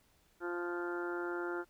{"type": "harmonic tone with a mistuned harmonic", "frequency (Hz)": 174.61, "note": "F3", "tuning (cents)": 0, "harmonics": [2, 3, 4, 5, 6, 7, 8, 9, 10], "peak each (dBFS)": [-37, -48, -49, -47, -52, -53, -42, -52, -55], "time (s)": [0.4, 1.65], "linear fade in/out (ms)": 50, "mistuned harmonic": 9, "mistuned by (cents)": -21, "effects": ["pink hiss -70 dBFS RMS until 1.69 s"]}